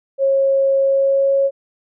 sine tone with pitch glide, 544 to 549.1 Hz, C#5 to C#5, -33 to -17 cents, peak -12 dBFS, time 0.18-1.51 s, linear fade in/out 50 ms, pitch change +16 cents, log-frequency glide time 0.8-1.33 s, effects none

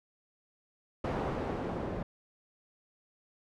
white noise with low-pass filter sweep, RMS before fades -35 dBFS, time 1.04-2.03 s, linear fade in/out 5 ms, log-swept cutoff 760 to 470 Hz, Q 0.72, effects none

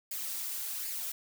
blue noise with flanger, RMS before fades -37 dBFS, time 0.11-1.12 s, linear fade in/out 5 ms, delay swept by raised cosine 0.42 to 3.42 ms, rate 1.3 Hz, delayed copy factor +0.5, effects none

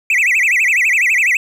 triangle tone with vibrato, 2272 Hz, C#7, 42 cents sharp, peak -9 dBFS, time 0.1-1.37 s, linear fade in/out 2 ms, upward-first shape sine, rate 12 Hz, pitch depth 280 cents each way, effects none

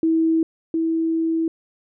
sine tone pair in turn, 324.3 / 326 Hz, E4 / E4, -28 / -19 cents, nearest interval unison, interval 9 cents, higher second, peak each -15 / -18 dBFS, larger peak first, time 0.03-0.43 / 0.74-1.48 s, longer second, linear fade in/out 2 ms, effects none

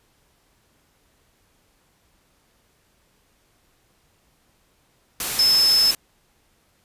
sine tone in noise, 5220 Hz, E8, 18 cents flat, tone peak -14 dBFS, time 5.39-5.91 s, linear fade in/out 2 ms, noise white, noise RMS -26 dBFS, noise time 5.2-5.95 s, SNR +9 dB, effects pink hiss -63 dBFS RMS until 6.84 s + resampled to 32000 Hz

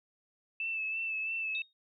sine tone with vibrato, 2637 Hz, E7, in tune, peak -32 dBFS, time 0.6-1.62 s, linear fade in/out 2 ms, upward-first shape sine, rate 3 Hz, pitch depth 31 cents each way
sine tone with exponential decay, 3729 Hz, A#7, in tune, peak -35 dBFS, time 1.55-1.73 s, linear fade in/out 1 ms, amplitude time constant 37 ms
effects none

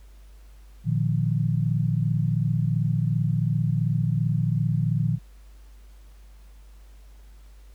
sine chord, Bb suspended fourth, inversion none, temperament equal with one note detuned, 116.54 / 151.83 / 174.61 Hz, Bb2 / Eb3 / F3, 0 / -42 / 0 cents, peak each -24 / -24 / -28 dBFS, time 0.84-5.19 s, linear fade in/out 50 ms, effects added 50 Hz sine -45 dBFS peak until 7.74 s + pink hiss -61 dBFS RMS until 7.74 s

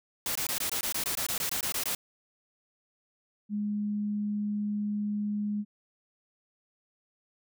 white noise bursts, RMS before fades -31 dBFS, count 15, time 0.26-1.95 s, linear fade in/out 2 ms, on 94 ms, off 20 ms
sine tone, 207.7 Hz, G#3, in tune, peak -28 dBFS, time 3.49-5.65 s, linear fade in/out 50 ms
effects none

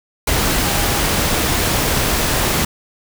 sine tone in noise, 813 Hz, G#5, 37 cents flat, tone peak -28 dBFS, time 0.65-1 s, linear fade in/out 5 ms, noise pink, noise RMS -17 dBFS, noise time 0.27-2.65 s, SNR -14 dB, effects none

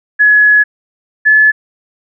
sine tone pair in turn, 1692 / 1722.6 Hz, G#6 / A6, +32 / -37 cents, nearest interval unison, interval 31 cents, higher second, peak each -4 dBFS, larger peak neither, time 0.19-0.64 / 1.25-1.52 s, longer first, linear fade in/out 20 ms, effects none

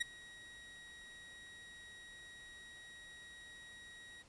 30% pulse tone with ADSR envelope, 1900 Hz, A#6, 33 cents sharp, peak -28 dBFS, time 0-4.23 s, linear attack 14 ms, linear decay 15 ms, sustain -22 dB, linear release 18 ms, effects pink hiss -65 dBFS RMS until 4.28 s + resampled to 22050 Hz

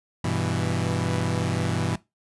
sawtooth chord, E minor, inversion first, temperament equal, 98 / 123.47 / 164.81 Hz, G2 / B2 / E3, 0 / 0 / 0 cents, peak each -24 dBFS, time 0.24-1.96 s, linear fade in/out 5 ms, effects noise-tail reverb RT60 0.2 s tail -18 dB re dry + resampled to 24000 Hz

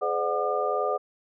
sine tone cluster, 421.7 / 512 / 595 / 734 / 1204 Hz, G#4 / C5 / D5 / F#5 / D6, +26 / -38 / +22 / -14 / +43 cents, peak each -30 dBFS, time 0.01-0.98 s, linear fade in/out 20 ms, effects none

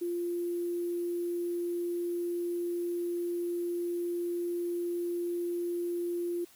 sine tone with sample-and-hold, 347.3 Hz, F4, 10 cents flat, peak -30 dBFS, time 0.01-6.45 s, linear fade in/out 10 ms, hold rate 11025 Hz, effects white hiss -59 dBFS RMS until 6.55 s

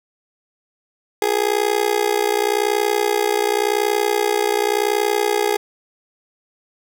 30% pulse tone with amplitude modulation, 415.3 Hz, G#4, in tune, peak -10 dBFS, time 1.22-5.57 s, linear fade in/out 2 ms, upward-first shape sine, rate 60.9 Hz, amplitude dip 90%, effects none

